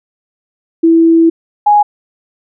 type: tone pair in turn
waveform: sine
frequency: 329.6 / 830.5 Hz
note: E4 / G#5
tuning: 0 / 0 cents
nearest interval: octave + major third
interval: 1600 cents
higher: second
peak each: -4 dBFS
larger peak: neither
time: 0.83-1.3 / 1.66-1.83 s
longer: first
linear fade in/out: 10 ms
effects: none